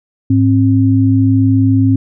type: tone pair together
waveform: sine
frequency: 105.8 / 266.6 Hz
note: G#2 / C4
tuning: +33 / +33 cents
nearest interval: octave + major third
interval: 1600 cents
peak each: -10 dBFS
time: 0.3-1.96 s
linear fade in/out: 5 ms
effects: none